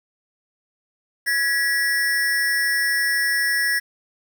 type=ring-modulated tone; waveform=square; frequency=1800 Hz; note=A6; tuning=39 cents sharp; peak=-16 dBFS; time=1.26-3.8 s; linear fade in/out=20 ms; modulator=134 Hz; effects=8-bit